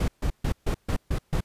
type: noise bursts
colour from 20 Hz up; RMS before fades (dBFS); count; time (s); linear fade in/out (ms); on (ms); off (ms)
brown; -24; 7; 0-1.407; 5; 81; 140
effects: pink hiss -67 dBFS RMS until 1.44 s + resampled to 32000 Hz